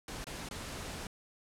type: noise with dropouts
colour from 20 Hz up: pink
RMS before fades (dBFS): -42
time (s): 0.08-1.07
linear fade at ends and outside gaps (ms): 2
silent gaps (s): 0.243-0.268 / 0.488-0.51
effects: low-pass 10000 Hz 12 dB/octave